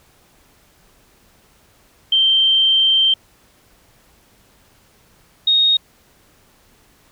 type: tone pair in turn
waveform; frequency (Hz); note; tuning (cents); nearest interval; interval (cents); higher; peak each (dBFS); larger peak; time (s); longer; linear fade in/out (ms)
sine; 3136 / 3729; G7 / A#7; 0 / 0; minor third; 300; second; -11; neither; 2.12-3.14 / 5.47-5.77; first; 5
effects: pink hiss -54 dBFS RMS until 7.11 s